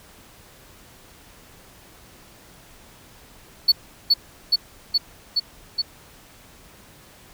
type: tone with echo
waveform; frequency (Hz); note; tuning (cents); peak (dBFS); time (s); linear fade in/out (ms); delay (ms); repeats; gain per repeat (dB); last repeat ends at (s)
sine; 4435; C#8; 0; -8; 3.68-3.72; 10; 420; 5; -2; 5.82
effects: tanh soft clip ceiling -10 dBFS + pink hiss -49 dBFS RMS until 7.33 s